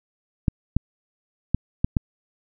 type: clicks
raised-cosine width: 5 ms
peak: -6 dBFS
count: 5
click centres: 0.482 / 0.766 / 1.546 / 1.845 / 1.968 s
effects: none